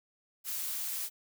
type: noise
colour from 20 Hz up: blue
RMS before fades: -36 dBFS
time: 0.44-1.1 s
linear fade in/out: 50 ms
effects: none